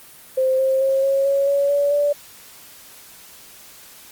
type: tone with pitch steps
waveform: sine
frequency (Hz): 522 / 529.9 / 537.9 / 546.1 / 554.3 / 562.7 / 571.2 / 579.9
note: C5 / C5 / C5 / C#5 / C#5 / C#5 / D5 / D5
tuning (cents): -4 / +22 / +48 / -26 / 0 / +26 / -48 / -22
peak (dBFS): -15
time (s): 0.37-2.13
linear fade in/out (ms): 10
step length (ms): 220
effects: white hiss -44 dBFS RMS until 4.11 s + Opus 32 kbps